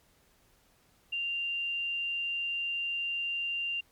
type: tone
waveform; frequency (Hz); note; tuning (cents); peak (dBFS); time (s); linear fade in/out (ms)
sine; 2784; F7; -6; -30; 1.12-3.81; 10
effects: pink hiss -66 dBFS RMS until 3.91 s + MP3 96 kbps